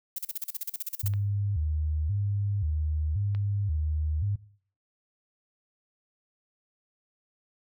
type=noise bursts; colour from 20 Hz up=violet; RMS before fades=-32 dBFS; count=15; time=0.16-1.082 s; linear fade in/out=5 ms; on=26 ms; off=38 ms
type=tone with vibrato; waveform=sine; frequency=88.2 Hz; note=F2; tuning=18 cents sharp; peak=-25 dBFS; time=1.03-4.36 s; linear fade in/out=10 ms; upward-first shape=square; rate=0.94 Hz; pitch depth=240 cents each way
type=clicks; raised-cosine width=0.3 ms; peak=-29 dBFS; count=3; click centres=1.065 / 1.137 / 3.349 s
effects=noise-tail reverb RT60 0.5 s tail -19 dB re dry